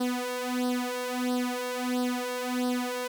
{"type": "tone with flanger", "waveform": "sawtooth", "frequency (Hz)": 248.8, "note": "B3", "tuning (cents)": 13, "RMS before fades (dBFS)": -30, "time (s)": [0, 3.08], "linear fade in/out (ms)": 10, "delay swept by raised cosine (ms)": [0.21, 2.21], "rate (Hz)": 1.5, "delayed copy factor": 0.8, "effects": []}